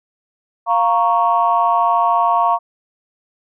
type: chord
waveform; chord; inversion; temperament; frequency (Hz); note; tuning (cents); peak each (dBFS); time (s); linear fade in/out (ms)
sine; Bb minor; second; equal; 698.5 / 932.3 / 1108.7; F5 / Bb5 / Db6; 0 / 0 / 0; -16; 0.66-2.59; 50
effects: tanh soft clip ceiling -3 dBFS